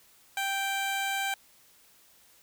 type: tone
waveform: 15% pulse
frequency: 784 Hz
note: G5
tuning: in tune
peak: -22 dBFS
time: 0.37-1.34 s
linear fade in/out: 2 ms
effects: white hiss -60 dBFS RMS until 2.42 s